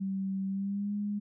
sine tone with pitch glide, 193 to 205.7 Hz, G3 to G#3, -27 to -16 cents, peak -30 dBFS, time 0-1.2 s, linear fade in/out 20 ms, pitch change +111 cents, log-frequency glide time 0.48-0.94 s, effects none

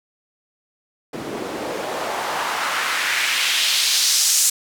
white noise with band-pass filter sweep, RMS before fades -21 dBFS, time 1.13-4.5 s, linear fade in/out 5 ms, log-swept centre 260 to 7500 Hz, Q 1.5, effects none

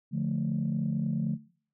sine chord, D minor, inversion none, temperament just, 146.83 / 176.2 / 220.2 Hz, D3 / F3 / A3, 0 / +16 / +2 cents, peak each -30 / -31 / -31 dBFS, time 0.11-1.38 s, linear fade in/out 50 ms, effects noise-tail reverb RT60 0.5 s tail -21 dB re dry + tanh soft clip ceiling -20 dBFS

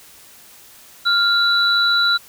sine tone pair together, 1396.9 / 3951 Hz, F6 / B7, 0 / 0 cents, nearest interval octave + tritone, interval 1800 cents, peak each -16 dBFS, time 1.05-2.18 s, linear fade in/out 20 ms, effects white hiss -45 dBFS RMS until 2.28 s

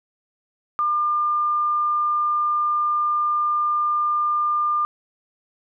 sine tone, 1200 Hz, D6, 37 cents sharp, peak -18 dBFS, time 0.79-4.85 s, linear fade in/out 0 ms, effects none

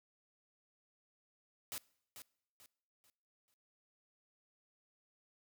white noise with echo, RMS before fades -43 dBFS, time 1.72-1.78 s, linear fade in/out 0 ms, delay 440 ms, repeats 4, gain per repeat -9 dB, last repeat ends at 3.54 s, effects noise-tail reverb RT60 0.7 s tail -23 dB re dry

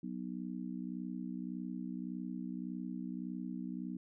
harmonic tone, 61.74 Hz, B1, in tune, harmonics 3 / 4 / 5, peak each -42 / -42 / -46 dBFS, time 0.03-3.97 s, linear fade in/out 5 ms, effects none

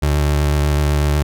30% pulse tone with vibrato, 73.42 Hz, D2, in tune, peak -11 dBFS, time 0.02-1.23 s, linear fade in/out 10 ms, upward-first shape sine, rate 8 Hz, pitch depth 21 cents each way, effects none

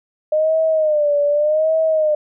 sine tone with vibrato, 609 Hz, D#5, 37 cents flat, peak -13 dBFS, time 0.32-2.15 s, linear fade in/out 5 ms, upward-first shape sine, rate 0.85 Hz, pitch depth 90 cents each way, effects none

